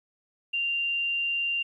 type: tone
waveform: sine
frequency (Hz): 2781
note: F7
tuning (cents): -8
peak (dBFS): -25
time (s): 0.53-1.63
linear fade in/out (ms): 10
effects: 11-bit